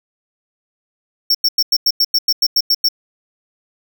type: tone bursts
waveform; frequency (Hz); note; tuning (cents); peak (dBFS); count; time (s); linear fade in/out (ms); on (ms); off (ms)
square; 5460; F8; -40; -11; 12; 1.3-2.887; 5; 47; 93
effects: none